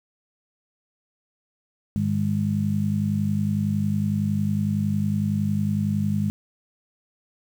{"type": "harmonic tone", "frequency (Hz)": 50.9, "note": "G#1", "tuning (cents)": -34, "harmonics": [2, 3, 4], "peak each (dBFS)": [-26, -27, -23], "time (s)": [1.96, 6.3], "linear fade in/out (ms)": 0, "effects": ["8-bit"]}